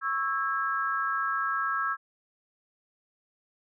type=tone cluster; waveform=sine; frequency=1105 / 1319 / 1634 Hz; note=C#6 / E6 / G#6; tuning=-6 / +1 / -29 cents; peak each=-32 / -29 / -31 dBFS; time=0.01-1.97 s; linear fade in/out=50 ms; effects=none